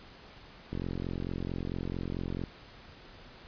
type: click train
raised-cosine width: 3 ms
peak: -22 dBFS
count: 77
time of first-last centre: 0.73-2.438 s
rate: 44.5 Hz
effects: pink hiss -52 dBFS RMS until 3.47 s + resampled to 11025 Hz